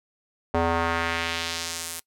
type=tone with band-pass filter sweep; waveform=square; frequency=83.6 Hz; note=E2; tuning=25 cents sharp; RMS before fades=-27 dBFS; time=0.54-2 s; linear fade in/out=5 ms; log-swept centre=670 to 11000 Hz; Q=1.1; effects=noise-tail reverb RT60 0.1 s tail -22 dB re dry